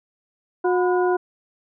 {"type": "harmonic tone with a mistuned harmonic", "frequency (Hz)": 362, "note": "F#4", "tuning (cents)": -38, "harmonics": [1, 2, 3, 4], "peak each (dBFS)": [-18, -24, -28, -30], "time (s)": [0.64, 1.17], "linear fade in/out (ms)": 10, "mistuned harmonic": 3, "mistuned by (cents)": -140, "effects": []}